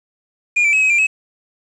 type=tone with pitch steps; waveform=triangle; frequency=2426 / 2326 / 2563 / 2543 / 2378 / 2570 Hz; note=D#7 / D7 / E7 / D#7 / D7 / E7; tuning=-44 / -17 / -49 / +37 / +21 / -45 cents; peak=-10 dBFS; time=0.56-1.07 s; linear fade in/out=10 ms; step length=85 ms; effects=resampled to 24000 Hz + 7-bit